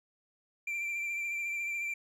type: tone with vibrato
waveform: triangle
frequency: 2357 Hz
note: D7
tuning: 6 cents sharp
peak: -31 dBFS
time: 0.67-1.94 s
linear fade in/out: 5 ms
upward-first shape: triangle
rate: 14 Hz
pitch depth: 29 cents each way
effects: none